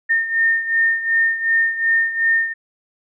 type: beating tone pair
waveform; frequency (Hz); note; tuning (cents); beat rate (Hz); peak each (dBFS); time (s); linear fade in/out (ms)
sine; 1821 / 1823.7; A#6 / A#6; -41 / -38; 2.7; -16 / -21; 0.09-2.54; 20
effects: none